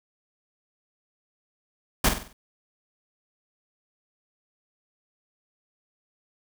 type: noise with echo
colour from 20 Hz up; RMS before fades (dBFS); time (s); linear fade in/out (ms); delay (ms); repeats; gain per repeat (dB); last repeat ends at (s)
pink; -19; 2.04-2.09; 5; 48; 5; -7; 2.33
effects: none